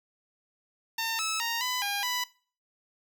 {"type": "tone with pitch steps", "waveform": "10% pulse", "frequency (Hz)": [907, 1301, 929, 1001, 808, 990], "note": ["A#5", "E6", "A#5", "B5", "G#5", "B5"], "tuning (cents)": [-48, -23, -6, 23, -48, 4], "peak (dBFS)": -20, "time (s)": [0.98, 2.24], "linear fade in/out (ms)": 5, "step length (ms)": 210, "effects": ["noise-tail reverb RT60 0.4 s tail -20 dB re dry"]}